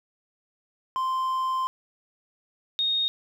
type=tone pair in turn; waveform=triangle / sine; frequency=1042 / 3715 Hz; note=C6 / A#7; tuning=-7 / -7 cents; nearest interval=octave + minor seventh; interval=2200 cents; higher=second; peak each=-22 dBFS; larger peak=neither; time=0.96-1.67 / 2.79-3.08 s; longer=first; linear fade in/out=0 ms; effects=10-bit